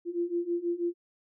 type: beating tone pair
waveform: sine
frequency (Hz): 342 / 348.2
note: F4 / F4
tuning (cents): -36 / -5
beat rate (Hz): 6.2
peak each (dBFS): -32 / -30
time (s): 0.05-0.94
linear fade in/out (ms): 50
effects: none